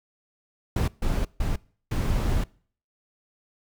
brown noise bursts at uneven times, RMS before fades -24 dBFS, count 4, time 0.76-0.88 / 1.02-1.25 / 1.4-1.56 / 1.91-2.44 s, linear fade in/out 5 ms, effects noise-tail reverb RT60 0.5 s tail -24 dB re dry

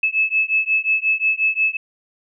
sine beating tone pair, 2600 / 2605.6 Hz, E7 / E7, -24 / -21 cents, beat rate 5.6 Hz, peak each -19 dBFS, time 0.03-1.77 s, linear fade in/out 5 ms, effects none

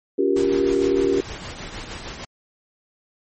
sine chord, G half-diminished seventh, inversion second, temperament just, 282.2 / 352.8 / 392 / 470.4 Hz, Db4 / F4 / G4 / Bb4, +31 / +18 / 0 / +16 cents, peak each -23 / -23 / -19 / -25 dBFS, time 0.18-1.21 s, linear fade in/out 10 ms
pink noise with tremolo, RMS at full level -32 dBFS, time 0.36-2.25 s, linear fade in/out 5 ms, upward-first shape sine, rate 6.5 Hz, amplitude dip 45%
effects MP3 32 kbps

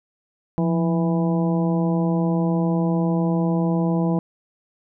harmonic tone with a mistuned harmonic, 164.81 Hz, E3, in tune, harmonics 1 / 2 / 3 / 4 / 5 / 6, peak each -19 / -25 / -29 / -31 / -33 / -35 dBFS, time 0.58-4.19 s, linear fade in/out 0 ms, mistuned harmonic 1, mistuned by +75 cents, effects none

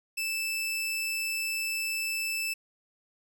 sawtooth tone, 2637 Hz, E7, in tune, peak -26 dBFS, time 0.17-2.54 s, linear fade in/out 10 ms, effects 10-bit

